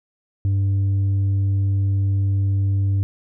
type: tone with tanh clipping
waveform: sine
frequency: 98.2 Hz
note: G2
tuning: 4 cents sharp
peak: -17 dBFS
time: 0.45-3.03 s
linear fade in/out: 0 ms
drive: 3 dB
effects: none